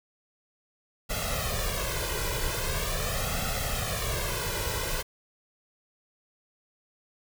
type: noise with flanger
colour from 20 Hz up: pink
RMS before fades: -30 dBFS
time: 1.09-5.03 s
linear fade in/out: 20 ms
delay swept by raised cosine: 1.5 to 2.03 ms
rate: 0.42 Hz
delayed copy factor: +0.9
effects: none